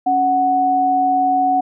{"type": "tone pair together", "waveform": "sine", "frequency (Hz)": [277.6, 741], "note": ["C#4", "F#5"], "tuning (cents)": [3, 2], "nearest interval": "octave + perfect fourth", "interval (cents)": 1699, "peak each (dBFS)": [-22, -13], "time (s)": [0.06, 1.61], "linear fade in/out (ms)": 10, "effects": []}